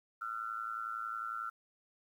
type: tone with amplitude modulation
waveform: sine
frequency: 1357 Hz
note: E6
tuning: 50 cents sharp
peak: -33 dBFS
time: 0.21-1.5 s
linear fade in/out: 10 ms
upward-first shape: sine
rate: 111 Hz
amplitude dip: 85%
effects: 11-bit